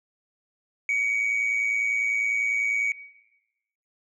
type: tone with amplitude modulation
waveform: sine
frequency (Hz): 2259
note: C#7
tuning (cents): +32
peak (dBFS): -17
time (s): 0.89-2.92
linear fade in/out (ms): 2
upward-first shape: sine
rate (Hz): 110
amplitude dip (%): 65
effects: noise-tail reverb RT60 1.0 s tail -18 dB re dry + tanh soft clip ceiling -19 dBFS